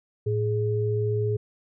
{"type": "tone pair together", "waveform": "sine", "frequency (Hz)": [110.7, 417.9], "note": ["A2", "G#4"], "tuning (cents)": [11, 11], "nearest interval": "octave + major seventh", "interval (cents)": 2300, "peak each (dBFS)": [-24, -26], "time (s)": [0.26, 1.37], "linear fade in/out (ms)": 10, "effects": []}